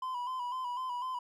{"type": "tone with vibrato", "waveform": "triangle", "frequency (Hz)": 1002, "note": "B5", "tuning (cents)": 25, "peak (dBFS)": -32, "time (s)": [0.02, 1.19], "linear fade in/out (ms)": 5, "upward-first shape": "square", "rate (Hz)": 4, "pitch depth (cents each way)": 46, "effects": []}